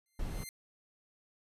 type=tone with exponential growth; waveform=5% pulse; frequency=2087 Hz; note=C7; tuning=5 cents flat; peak=-31 dBFS; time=0.06-0.49 s; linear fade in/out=1 ms; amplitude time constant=93 ms
type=noise; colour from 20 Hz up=brown; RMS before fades=-37 dBFS; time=0.19-0.44 s; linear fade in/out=5 ms
effects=resampled to 32000 Hz